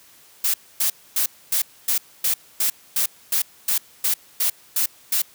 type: noise bursts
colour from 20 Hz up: blue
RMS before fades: -20 dBFS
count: 14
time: 0.44-5.22 s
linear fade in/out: 5 ms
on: 100 ms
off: 260 ms
effects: white hiss -51 dBFS RMS until 5.34 s + high-pass 60 Hz 12 dB/octave